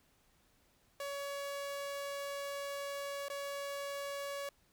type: tone with dropouts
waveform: sawtooth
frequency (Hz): 563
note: C#5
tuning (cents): +27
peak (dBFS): -35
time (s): 1-4.49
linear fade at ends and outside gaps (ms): 2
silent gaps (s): 3.284-3.3
effects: pink hiss -71 dBFS RMS until 4.72 s